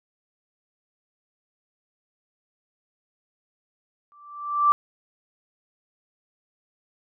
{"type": "tone with exponential growth", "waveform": "sine", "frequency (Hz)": 1171, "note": "D6", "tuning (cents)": -5, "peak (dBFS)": -12, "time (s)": [4.12, 4.72], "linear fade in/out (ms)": 0, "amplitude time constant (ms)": 130, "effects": []}